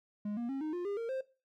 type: tone with pitch steps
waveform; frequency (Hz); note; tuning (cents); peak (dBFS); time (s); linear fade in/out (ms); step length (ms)
triangle; 207.7 / 237.2 / 270.9 / 309.4 / 353.4 / 403.6 / 460.9 / 526.4; G#3 / A#3 / C#4 / D#4 / F4 / G#4 / A#4 / C5; 0 / +30 / -40 / -10 / +21 / -49 / -20 / +10; -32; 0.25-1.21; 5; 120
effects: noise-tail reverb RT60 0.3 s tail -17 dB re dry